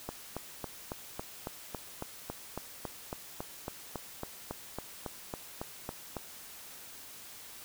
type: click train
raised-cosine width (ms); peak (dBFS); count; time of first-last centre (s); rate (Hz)
1; -22; 23; 0.09-6.167; 3.62
effects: white hiss -49 dBFS RMS until 7.64 s